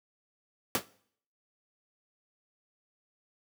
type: noise with exponential decay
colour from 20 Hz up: pink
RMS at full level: -23 dBFS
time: 0.75-0.85 s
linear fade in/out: 1 ms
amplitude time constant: 21 ms
effects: noise-tail reverb RT60 0.6 s tail -20 dB re dry + high-pass 150 Hz 12 dB/octave